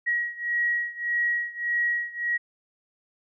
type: beating tone pair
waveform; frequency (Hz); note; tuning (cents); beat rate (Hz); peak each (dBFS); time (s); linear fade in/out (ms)
sine; 1904 / 1905.7; A#6 / A#6; +36 / +38; 1.7; -26 / -28; 0.06-2.38; 20
effects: none